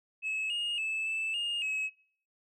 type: tone with pitch steps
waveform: sine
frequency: 2587 / 2852 / 2617 / 2634 / 2836 / 2567 Hz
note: E7 / F7 / E7 / E7 / F7 / E7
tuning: -33 / +36 / -13 / -2 / +26 / -47 cents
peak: -28 dBFS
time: 0.22-1.9 s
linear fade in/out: 50 ms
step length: 280 ms
effects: noise-tail reverb RT60 0.6 s tail -24 dB re dry + tanh soft clip ceiling -29 dBFS